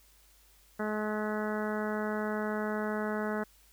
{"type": "harmonic tone with a mistuned harmonic", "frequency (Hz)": 212.7, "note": "G#3", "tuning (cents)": 42, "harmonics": [1, 2, 3, 4, 5, 6, 7, 8, 9], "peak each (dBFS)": [-34, -36, -38, -42, -44, -43, -41, -45, -48], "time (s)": [0.79, 3.44], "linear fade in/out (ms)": 10, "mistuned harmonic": 9, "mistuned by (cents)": 24, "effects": ["added 50 Hz sine -63 dBFS peak until 3.72 s", "white hiss -63 dBFS RMS until 3.72 s"]}